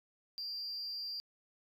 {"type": "tone with amplitude modulation", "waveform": "sine", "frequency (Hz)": 4725, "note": "D8", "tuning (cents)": 10, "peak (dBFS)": -34, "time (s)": [0.38, 1.2], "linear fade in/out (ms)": 0, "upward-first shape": "sine", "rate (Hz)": 231, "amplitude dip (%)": 60, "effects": ["tanh soft clip ceiling -35 dBFS"]}